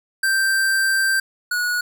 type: tone pair in turn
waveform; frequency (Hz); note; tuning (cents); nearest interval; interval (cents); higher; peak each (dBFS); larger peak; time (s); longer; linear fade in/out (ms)
square; 1568 / 1458.9; G6 / F#6; 0 / -25; minor second; 125; first; -17 / -20; first; 0.23-1.2 / 1.51-1.81; first; 5
effects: none